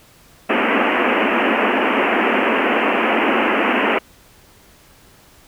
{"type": "band-pass noise", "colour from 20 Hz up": "pink", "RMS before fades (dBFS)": -17, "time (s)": [0.49, 3.99], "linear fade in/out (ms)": 10, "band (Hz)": [210, 2900], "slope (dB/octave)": 96, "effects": ["pink hiss -49 dBFS RMS until 5.47 s"]}